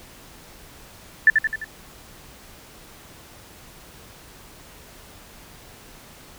sine tone with echo, 1760 Hz, A6, in tune, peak -8 dBFS, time 1.27-1.3 s, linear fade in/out 2 ms, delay 86 ms, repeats 4, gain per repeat -5 dB, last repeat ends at 1.644 s, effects pink hiss -46 dBFS RMS until 6.38 s

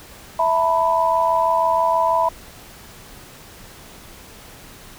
sine chord, E suspended fourth, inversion none, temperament equal with one note detuned, 659.3 / 901.6 / 987.8 Hz, E5 / A5 / B5, 0 / +42 / 0 cents, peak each -20 / -23 / -17 dBFS, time 0.39-2.29 s, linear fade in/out 5 ms, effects pink hiss -42 dBFS RMS until 4.98 s

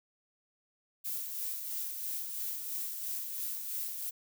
violet noise with tremolo, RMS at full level -36 dBFS, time 1.04-4.11 s, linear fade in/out 20 ms, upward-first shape sine, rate 3 Hz, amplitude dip 40%, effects none

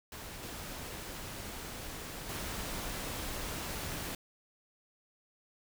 pink noise with level steps, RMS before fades -45 / -43 / -39 dBFS, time 0.12-4.15 s, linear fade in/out 2 ms, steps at 0.43 / 2.29 s, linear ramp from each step 2 ms, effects none

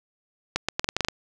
clicks, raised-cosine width 0.2 ms, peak -6 dBFS, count 9, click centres 0.56 / 0.686 / 0.795 / 0.844 / 0.889 / 0.966 / 1.007 / 1.048 / 1.085 s, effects none

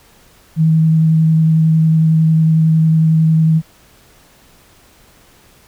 sine tone with vibrato, 159.8 Hz, D#3, 47 cents sharp, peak -8 dBFS, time 0.56-3.62 s, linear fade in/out 50 ms, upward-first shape square, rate 11 Hz, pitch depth 9 cents each way, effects pink hiss -48 dBFS RMS until 5.67 s

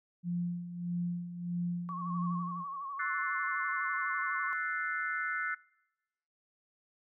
sine tone with tremolo, 174.61 Hz, F3, in tune, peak -30 dBFS, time 0.23-2.65 s, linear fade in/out 50 ms, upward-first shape sine, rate 1.6 Hz, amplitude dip 65%
sine tone with vibrato, 1108.7 Hz, C#6, in tune, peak -37 dBFS, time 1.89-4.53 s, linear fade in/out 0 ms, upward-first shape sine, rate 12 Hz, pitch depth 61 cents each way
sine chord, F# half-diminished seventh, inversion third, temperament equal, 1318.5 / 1480 / 1760 / 2093 Hz, E6 / F#6 / A6 / C7, 0 / 0 / 0 / 0 cents, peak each -39 / -35 / -39 / -39 dBFS, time 2.99-5.55 s, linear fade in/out 10 ms
effects noise-tail reverb RT60 1.0 s tail -25 dB re dry

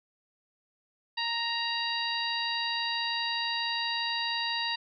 harmonic tone with a mistuned harmonic, 932.3 Hz, A#5, in tune, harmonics 1 / 2 / 3 / 4 / 5, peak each -35 / -35 / -35 / -35 / -35 dBFS, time 1.17-4.76 s, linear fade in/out 10 ms, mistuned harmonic 4, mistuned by +45 cents, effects none

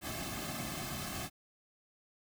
pink noise with comb filter, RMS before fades -40 dBFS, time 0.01-1.3 s, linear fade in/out 50 ms, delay 2.1 ms, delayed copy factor -0.85, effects none

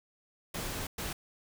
pink noise bursts at uneven times, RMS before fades -37 dBFS, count 2, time 0.54-0.87 / 0.98-1.13 s, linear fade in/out 5 ms, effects none

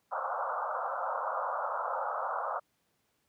white band-pass noise, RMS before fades -34 dBFS, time 0.11-2.6 s, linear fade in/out 20 ms, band 510 to 1400 Hz, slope 96 dB/octave, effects pink hiss -75 dBFS RMS until 3.28 s + high-pass 100 Hz 12 dB/octave

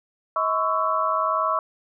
sine tone cluster, 637 / 1015 / 1116 / 1318 Hz, D#5 / B5 / C#6 / E6, +41 / +47 / +11 / -1 cents, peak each -27 / -28 / -23 / -26 dBFS, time 0.36-1.59 s, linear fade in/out 2 ms, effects none

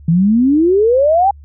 sine exponential sweep, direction up, 158.8 to 819 Hz, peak -8 dBFS, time 0.08-1.31 s, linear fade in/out 5 ms, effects added 72 Hz sine -35 dBFS peak until 1.44 s

